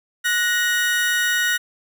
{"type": "tone pair together", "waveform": "35% pulse", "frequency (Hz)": [1466.6, 1873], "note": ["F#6", "A#6"], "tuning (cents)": [-16, 8], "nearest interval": "major third", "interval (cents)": 424, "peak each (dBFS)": -19, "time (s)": [0.24, 1.58], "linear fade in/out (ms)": 20, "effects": []}